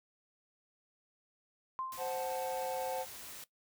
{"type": "tone with exponential decay", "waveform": "sine", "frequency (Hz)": 1046.5, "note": "C6", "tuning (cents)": 0, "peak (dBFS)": -34, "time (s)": [1.79, 2.35], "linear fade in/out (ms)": 0, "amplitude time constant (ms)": 120}
{"type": "noise", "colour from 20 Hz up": "white", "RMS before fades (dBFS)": -48, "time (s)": [1.92, 3.44], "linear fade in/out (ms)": 2}
{"type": "chord", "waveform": "triangle", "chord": "F# diminished", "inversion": "second", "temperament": "equal with one note detuned", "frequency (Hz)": [523.3, 740, 875.4], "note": ["C5", "F#5", "A5"], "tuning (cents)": [0, 0, -9], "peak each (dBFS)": [-36, -37, -40], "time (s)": [1.97, 3.06], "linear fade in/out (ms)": 50}
{"effects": ["noise-tail reverb RT60 0.1 s tail -17 dB re dry"]}